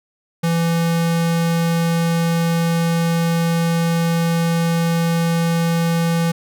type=tone; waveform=square; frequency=167.3 Hz; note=E3; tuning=26 cents sharp; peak=-16 dBFS; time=0.43-6.32 s; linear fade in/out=10 ms; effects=none